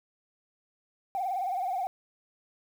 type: tone with vibrato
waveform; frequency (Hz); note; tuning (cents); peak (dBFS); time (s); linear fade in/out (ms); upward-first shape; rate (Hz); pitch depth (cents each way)
sine; 748; F#5; +19; -27; 1.15-1.87; 0; sine; 19; 100
effects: tanh soft clip ceiling -24 dBFS + 9-bit